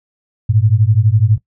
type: beating tone pair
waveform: sine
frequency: 102.1 / 114.1 Hz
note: G#2 / A#2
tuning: -29 / -37 cents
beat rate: 12 Hz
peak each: -12 / -12 dBFS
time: 0.49-1.38 s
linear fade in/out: 10 ms
effects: noise-tail reverb RT60 0.1 s tail -18 dB re dry